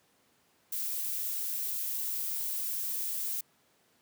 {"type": "noise", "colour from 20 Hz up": "violet", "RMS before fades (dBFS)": -34, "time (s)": [0.72, 3.41], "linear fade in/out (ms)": 5, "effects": ["pink hiss -68 dBFS RMS until 4.01 s", "high-pass 150 Hz 12 dB/octave"]}